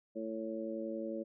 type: harmonic tone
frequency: 111.2 Hz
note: A2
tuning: 19 cents sharp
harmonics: 2 / 3 / 4 / 5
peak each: -42 / -41 / -46 / -41 dBFS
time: 0.15-1.24 s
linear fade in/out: 20 ms
effects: none